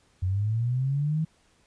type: linear sweep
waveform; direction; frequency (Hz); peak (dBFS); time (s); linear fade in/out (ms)
sine; up; 89.2 to 161.2; -23; 0.22-1.25; 10
effects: pink hiss -64 dBFS RMS until 1.66 s + resampled to 22050 Hz